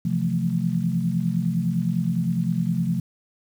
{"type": "chord", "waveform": "sine", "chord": "F major seventh", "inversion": "second", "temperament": "equal", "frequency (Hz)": [130.81, 164.81, 174.61, 220], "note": ["C3", "E3", "F3", "A3"], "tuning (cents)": [0, 0, 0, 0], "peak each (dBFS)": [-28, -28, -23, -28], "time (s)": [0.05, 3], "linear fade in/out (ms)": 5, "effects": ["8-bit"]}